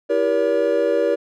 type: chord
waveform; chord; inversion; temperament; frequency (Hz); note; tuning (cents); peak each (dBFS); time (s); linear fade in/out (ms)
triangle; E diminished seventh; none; just; 329.6 / 395.6 / 474.7 / 569.6; E4 / G4 / Bb4 / Db5; 0 / +16 / +31 / +47; -23 / -22 / -18 / -18; 0.09-1.16; 20
effects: none